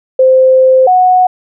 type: tone pair in turn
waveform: sine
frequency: 520 / 735.4 Hz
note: C5 / F#5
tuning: -11 / -11 cents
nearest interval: tritone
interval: 600 cents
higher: second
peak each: -3 / -4 dBFS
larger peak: first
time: 0.19-0.87 / 0.87-1.27 s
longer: first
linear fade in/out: 5 ms
effects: none